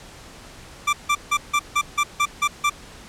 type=tone bursts; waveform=25% pulse; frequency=1176 Hz; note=D6; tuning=2 cents sharp; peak=-13 dBFS; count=9; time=0.87-2.699 s; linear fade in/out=10 ms; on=61 ms; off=160 ms; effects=pink hiss -43 dBFS RMS until 3.08 s + low-pass 9000 Hz 12 dB/octave